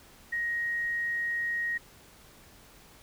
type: tone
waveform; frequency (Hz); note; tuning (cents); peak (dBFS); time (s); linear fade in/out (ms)
sine; 1880; A#6; +14; -28; 0.32-1.78; 10
effects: pink hiss -55 dBFS RMS until 3.02 s